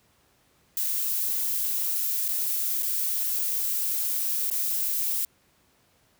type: noise with dropouts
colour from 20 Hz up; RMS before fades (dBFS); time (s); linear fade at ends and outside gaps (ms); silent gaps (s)
violet; -27; 0.77-5.25; 1; 2.281-2.286 / 2.824-2.829 / 4.501-4.513
effects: pink hiss -64 dBFS RMS until 6.19 s + high-pass 60 Hz 12 dB/octave